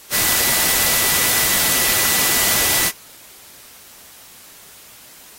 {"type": "tone in noise", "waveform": "sine", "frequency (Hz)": 1975.5, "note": "B6", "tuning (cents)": 0, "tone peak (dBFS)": -28, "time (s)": [0.1, 2.92], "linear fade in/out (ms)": 50, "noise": "white", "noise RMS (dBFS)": -17, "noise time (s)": [0.1, 2.92], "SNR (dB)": -14, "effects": ["white hiss -43 dBFS RMS until 5.38 s", "AAC 48 kbps"]}